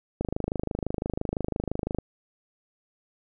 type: click train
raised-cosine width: 2 ms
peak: -14 dBFS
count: 47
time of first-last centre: 0.21-1.986 s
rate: 25.9 Hz
effects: none

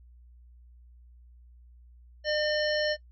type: harmonic tone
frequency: 604 Hz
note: D5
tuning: 48 cents sharp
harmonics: 1 / 3 / 5 / 7 / 9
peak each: -27 / -32 / -36 / -35 / -36 dBFS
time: 2.24-2.97 s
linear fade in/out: 50 ms
effects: noise-tail reverb RT60 0.1 s tail -19 dB re dry + added 60 Hz sine -51 dBFS peak until 3.11 s

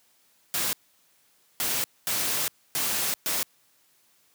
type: noise bursts at uneven times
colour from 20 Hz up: white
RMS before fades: -27 dBFS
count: 5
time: 0.54-0.73 / 1.6-1.84 / 2.07-2.48 / 2.75-3.14 / 3.26-3.43 s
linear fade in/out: 0 ms
effects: white hiss -64 dBFS RMS until 4.34 s + high-pass 100 Hz 12 dB/octave

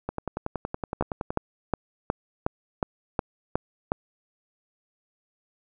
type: two click trains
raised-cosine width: 1 ms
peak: -9 / -15 dBFS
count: 9 / 14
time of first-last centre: 1.01-3.919 / 0.09-1.305 s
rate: 2.75 / 10.7 Hz
effects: none

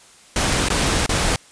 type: noise with dropouts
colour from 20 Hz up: pink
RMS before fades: -19 dBFS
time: 0.36-1.36 s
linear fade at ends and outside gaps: 1 ms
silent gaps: 0.686-0.702 / 1.062-1.093 s
effects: white hiss -48 dBFS RMS until 1.51 s + resampled to 22050 Hz

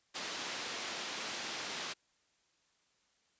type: band-pass noise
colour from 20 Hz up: white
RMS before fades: -41 dBFS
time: 0.14-1.94 s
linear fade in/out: 20 ms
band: 200 to 4900 Hz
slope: 12 dB/octave
effects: white hiss -74 dBFS RMS until 3.39 s + resampled to 16000 Hz

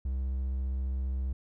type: tone with vibrato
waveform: triangle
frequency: 65.41 Hz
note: C2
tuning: in tune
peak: -27 dBFS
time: 0.05-1.33 s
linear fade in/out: 5 ms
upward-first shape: square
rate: 15 Hz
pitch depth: 12 cents each way
effects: none

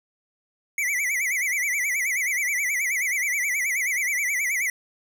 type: tone with vibrato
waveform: square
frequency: 2130 Hz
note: C7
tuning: 30 cents sharp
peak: -23 dBFS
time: 0.78-4.7 s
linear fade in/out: 2 ms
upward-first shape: sine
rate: 9.4 Hz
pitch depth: 160 cents each way
effects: none

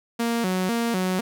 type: tone with vibrato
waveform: sawtooth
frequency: 207.7 Hz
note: G#3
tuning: in tune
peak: -18 dBFS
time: 0.19-1.21 s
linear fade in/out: 10 ms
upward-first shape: square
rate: 2 Hz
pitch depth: 200 cents each way
effects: none

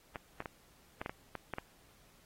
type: clicks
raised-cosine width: 0.5 ms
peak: -24 dBFS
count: 9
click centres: 0.158 / 0.404 / 0.458 / 1.015 / 1.061 / 1.095 / 1.353 / 1.537 / 1.584 s
effects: pink hiss -65 dBFS RMS until 2.25 s + AAC 48 kbps

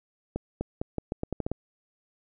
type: accelerating click train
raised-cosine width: 2 ms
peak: -16 dBFS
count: 10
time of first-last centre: 0.36-1.516 s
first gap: 250 ms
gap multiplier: 0.82
effects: none

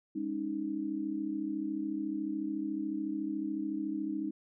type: chord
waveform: sine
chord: Ab suspended fourth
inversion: none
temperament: equal with one note detuned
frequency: 203.5 / 277.2 / 311.1 Hz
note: Ab3 / Db4 / Eb4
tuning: -35 / 0 / 0 cents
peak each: -40 / -38 / -34 dBFS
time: 0.15-4.31 s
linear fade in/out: 10 ms
effects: none

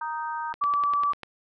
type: harmonic tone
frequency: 311.1 Hz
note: D#4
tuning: in tune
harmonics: 3 / 4 / 5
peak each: -30 / -35 / -37 dBFS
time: 0.01-0.53 s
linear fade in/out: 5 ms
type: click train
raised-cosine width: 0.3 ms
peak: -21 dBFS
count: 8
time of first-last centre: 0.54-1.233 s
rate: 10.1 Hz
type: tone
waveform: sine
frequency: 1155 Hz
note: D6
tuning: 29 cents flat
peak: -21 dBFS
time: 0.61-1.13 s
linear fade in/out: 10 ms
effects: none

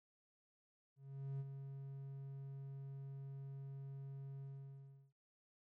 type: tone with ADSR envelope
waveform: triangle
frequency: 137 Hz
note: C#3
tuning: 20 cents flat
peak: -38 dBFS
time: 0.96-5.13 s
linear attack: 440 ms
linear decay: 36 ms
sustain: -7 dB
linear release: 700 ms
effects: none

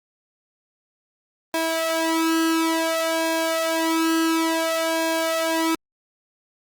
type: tone with flanger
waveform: sawtooth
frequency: 325.8 Hz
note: E4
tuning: 20 cents flat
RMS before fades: -22 dBFS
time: 1.54-5.75 s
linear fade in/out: 2 ms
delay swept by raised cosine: 1.2 to 2.4 ms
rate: 0.57 Hz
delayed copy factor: +0.85
effects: Opus 32 kbps

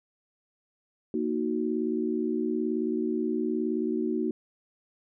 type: chord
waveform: sine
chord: D# minor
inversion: second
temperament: equal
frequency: 233.1 / 311.1 / 370 Hz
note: A#3 / D#4 / F#4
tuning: 0 / 0 / 0 cents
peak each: -30 dBFS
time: 1.14-4.31 s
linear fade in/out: 2 ms
effects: none

